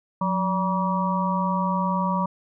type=harmonic tone with a mistuned harmonic; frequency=191.6 Hz; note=G3; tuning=39 cents flat; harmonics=1 / 3 / 5 / 6; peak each=-24 / -32 / -25 / -29 dBFS; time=0.21-2.26 s; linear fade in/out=5 ms; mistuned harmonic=1; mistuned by=-93 cents; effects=none